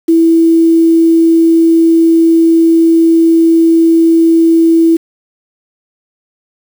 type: tone with quantisation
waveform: sine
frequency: 329.6 Hz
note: E4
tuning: in tune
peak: -4 dBFS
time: 0.08-4.97 s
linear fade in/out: 10 ms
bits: 5
effects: none